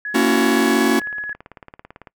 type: tone with tremolo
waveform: sine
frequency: 1686 Hz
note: G#6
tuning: 26 cents sharp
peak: -23 dBFS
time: 0.05-1.33 s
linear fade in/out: 2 ms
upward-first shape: sine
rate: 8.1 Hz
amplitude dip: 25%
type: chord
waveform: 45% pulse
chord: F# dominant seventh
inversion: first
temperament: just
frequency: 231.2 / 277.5 / 333 / 370 Hz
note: A#3 / C#4 / E4 / F#4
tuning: -14 / +2 / +18 / 0 cents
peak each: -19 / -19 / -22 / -20 dBFS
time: 0.14-1 s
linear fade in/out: 10 ms
type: click train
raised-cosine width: 0.5 ms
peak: -23 dBFS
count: 23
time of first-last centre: 0.85-2.072 s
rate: 18 Hz
effects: noise-tail reverb RT60 0.1 s tail -24 dB re dry